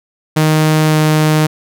sawtooth tone with pitch glide, 155.56 to 154.57 Hz, D#3 to D#3, 0 to -11 cents, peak -5 dBFS, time 0.36-1.47 s, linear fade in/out 10 ms, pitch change -11 cents, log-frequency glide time 0.86-0.96 s, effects none

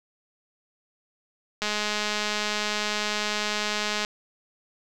click train, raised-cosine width 0.2 ms, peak -10 dBFS, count 511, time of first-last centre 1.62-4.049 s, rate 210 Hz, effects none

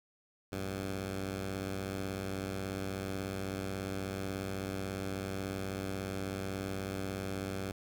10% pulse tone pair together, 57.32 / 96.4 Hz, A#1 / G2, -28 / -28 cents, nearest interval major sixth, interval 900 cents, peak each -38 / -28 dBFS, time 0.52-7.72 s, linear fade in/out 5 ms, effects none

